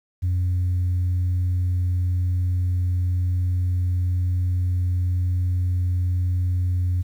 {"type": "tone", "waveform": "sine", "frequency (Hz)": 89.9, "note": "F#2", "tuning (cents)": -49, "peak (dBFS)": -17, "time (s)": [0.22, 7.03], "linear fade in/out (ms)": 20, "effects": ["tanh soft clip ceiling -17 dBFS", "9-bit"]}